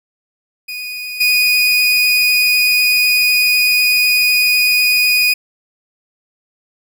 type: tone with level steps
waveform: 30% pulse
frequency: 2477 Hz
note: D#7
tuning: 8 cents flat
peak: -21 / -8 dBFS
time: 0.68-5.34 s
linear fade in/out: 10 ms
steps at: 1.2 s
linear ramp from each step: 10 ms
effects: none